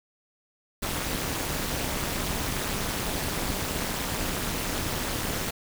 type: noise with amplitude modulation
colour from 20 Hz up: pink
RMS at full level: -26 dBFS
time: 0.82-5.51 s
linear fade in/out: 10 ms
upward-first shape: sine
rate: 216 Hz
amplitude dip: 90%
effects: none